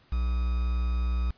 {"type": "tone with quantisation", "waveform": "triangle", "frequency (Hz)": 60.6, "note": "B1", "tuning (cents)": -32, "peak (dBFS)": -22, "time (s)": [0.12, 1.31], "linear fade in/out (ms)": 5, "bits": 7, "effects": ["pink hiss -61 dBFS RMS until 1.37 s", "resampled to 11025 Hz"]}